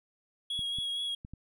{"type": "tone with vibrato", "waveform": "triangle", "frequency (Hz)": 3322, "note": "G#7", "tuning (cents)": 0, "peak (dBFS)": -30, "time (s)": [0.5, 1.15], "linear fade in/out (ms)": 5, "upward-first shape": "sine", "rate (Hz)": 4.3, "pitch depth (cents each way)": 20}
{"type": "clicks", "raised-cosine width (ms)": 5, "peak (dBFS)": -31, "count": 4, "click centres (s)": [0.592, 0.786, 1.249, 1.336]}
{"effects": []}